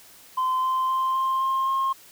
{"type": "tone with pitch steps", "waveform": "sine", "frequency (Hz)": [1031, 1038.8, 1046.6, 1054.5, 1062.4, 1070.4], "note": ["C6", "C6", "C6", "C6", "C6", "C6"], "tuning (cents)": [-26, -13, 0, 13, 26, 39], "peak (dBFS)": -19, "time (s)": [0.37, 1.93], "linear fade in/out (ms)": 10, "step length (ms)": 260, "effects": ["tanh soft clip ceiling -19 dBFS", "white hiss -50 dBFS RMS until 2.11 s"]}